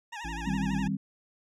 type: tone with vibrato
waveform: 20% pulse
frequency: 880 Hz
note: A5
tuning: in tune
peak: -32 dBFS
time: 0.12-0.88 s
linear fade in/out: 10 ms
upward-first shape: sine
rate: 12 Hz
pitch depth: 140 cents each way
type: harmonic tone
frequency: 55.2 Hz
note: A1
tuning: 6 cents sharp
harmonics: 1 / 3 / 5 / 6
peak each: -37 / -42 / -44 / -45 dBFS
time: 0.24-0.89 s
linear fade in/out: 10 ms
type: chord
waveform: sine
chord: C minor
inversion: first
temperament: just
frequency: 156.98 / 196.22 / 261.6 Hz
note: Eb3 / G3 / C4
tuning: +16 / +2 / 0 cents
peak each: -34 / -29 / -34 dBFS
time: 0.46-0.97 s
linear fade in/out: 10 ms
effects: low-pass 7000 Hz 12 dB/octave